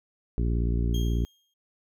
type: harmonic tone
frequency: 58.3 Hz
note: A#1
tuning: 1 cent sharp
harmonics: 1 / 2 / 3 / 4 / 5 / 6 / 7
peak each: -24 / -30 / -34 / -36 / -38 / -40 / -41 dBFS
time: 0.38-1.25 s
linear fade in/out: 0 ms
type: tone with exponential decay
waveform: 35% pulse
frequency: 3232 Hz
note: G#7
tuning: 48 cents flat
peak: -34 dBFS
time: 0.94-1.54 s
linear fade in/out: 5 ms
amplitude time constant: 130 ms
effects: none